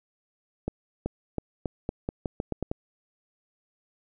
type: accelerating click train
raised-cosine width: 2 ms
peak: -15 dBFS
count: 11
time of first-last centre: 0.68-2.715 s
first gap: 380 ms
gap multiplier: 0.85
effects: none